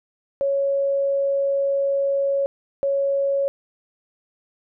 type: tone pair in turn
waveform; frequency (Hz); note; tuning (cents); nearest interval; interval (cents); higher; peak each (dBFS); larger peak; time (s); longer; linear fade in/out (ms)
sine; 554.4 / 554.4; C#5 / C#5; 0 / 0; unison; 0; neither; -18; neither; 0.41-2.46 / 2.83-3.48; first; 0
effects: none